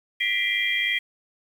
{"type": "tone cluster", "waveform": "sine", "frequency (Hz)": [1946, 2049, 2374, 3236], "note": ["B6", "C7", "D7", "G#7"], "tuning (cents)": [-26, -37, 18, -46], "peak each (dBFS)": -27, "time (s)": [0.2, 0.99], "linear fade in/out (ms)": 10, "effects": ["8-bit"]}